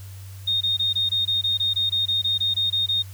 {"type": "tone bursts", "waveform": "sine", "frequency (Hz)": 3691, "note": "A#7", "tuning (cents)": -18, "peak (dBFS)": -19, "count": 16, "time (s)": [0.47, 3.025], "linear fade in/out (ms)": 10, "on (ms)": 140, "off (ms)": 21, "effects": ["added 96 Hz sine -36 dBFS peak until 3.13 s", "white hiss -49 dBFS RMS until 3.13 s"]}